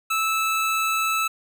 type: tone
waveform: 25% pulse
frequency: 1311 Hz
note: E6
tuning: 10 cents flat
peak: -17 dBFS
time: 0.1-1.28 s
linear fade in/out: 10 ms
effects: none